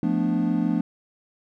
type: chord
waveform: triangle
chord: B half-diminished seventh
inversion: second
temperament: equal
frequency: 174.61 / 220 / 246.9 / 293.7 Hz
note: F3 / A3 / B3 / D4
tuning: 0 / 0 / 0 / 0 cents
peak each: -24 dBFS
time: 0.03-0.81 s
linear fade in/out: 2 ms
effects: none